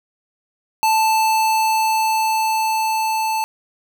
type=tone with level ramp; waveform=square; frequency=880 Hz; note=A5; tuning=in tune; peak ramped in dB=-14 to -19 dBFS; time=0.83-3.44 s; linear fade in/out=0 ms; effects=none